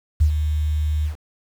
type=tone with ADSR envelope; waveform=sine; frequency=76 Hz; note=D#2; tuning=40 cents flat; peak=-10 dBFS; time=0.2-1.16 s; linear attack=16 ms; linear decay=90 ms; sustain=-8 dB; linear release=110 ms; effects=7-bit